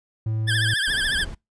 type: tone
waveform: triangle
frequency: 110 Hz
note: A2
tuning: in tune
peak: -20 dBFS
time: 0.26-0.74 s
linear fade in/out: 5 ms
type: tone with vibrato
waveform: 25% pulse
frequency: 1661.2 Hz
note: G#6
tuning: in tune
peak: -17 dBFS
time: 0.47-1.25 s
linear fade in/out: 20 ms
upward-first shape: triangle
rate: 14 Hz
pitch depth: 140 cents each way
type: noise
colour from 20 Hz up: brown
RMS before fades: -33 dBFS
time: 0.87-1.35 s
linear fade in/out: 10 ms
effects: noise-tail reverb RT60 0.2 s tail -24 dB re dry + resampled to 22050 Hz